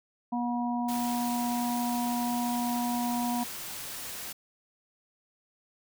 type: harmonic tone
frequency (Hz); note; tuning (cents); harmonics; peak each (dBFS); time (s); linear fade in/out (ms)
241.1; B3; -41; 1 / 3 / 4; -29 / -34 / -35; 0.32-3.44; 10
type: noise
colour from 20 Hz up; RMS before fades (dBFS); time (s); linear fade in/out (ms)
white; -39; 0.88-4.33; 10
effects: none